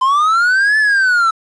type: linear two-way sweep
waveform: triangle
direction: up then down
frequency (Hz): 1021 to 1752 to 1308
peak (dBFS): -8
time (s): 0.01-1.31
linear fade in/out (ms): 10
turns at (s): 0.78
effects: resampled to 22050 Hz + 7-bit